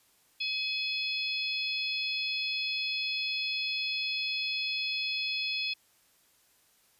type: harmonic tone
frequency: 848 Hz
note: G#5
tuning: 36 cents sharp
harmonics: 3 / 4 / 5 / 6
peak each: -33 / -35 / -37 / -39 dBFS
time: 0.4-5.74 s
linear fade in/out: 10 ms
effects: white hiss -66 dBFS RMS until 6.99 s + resampled to 32000 Hz